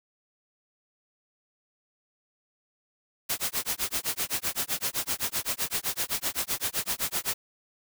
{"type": "noise with tremolo", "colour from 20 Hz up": "white", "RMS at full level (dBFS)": -27, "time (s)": [3.29, 7.34], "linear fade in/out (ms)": 10, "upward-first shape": "sine", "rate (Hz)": 7.8, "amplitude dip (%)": 100, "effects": []}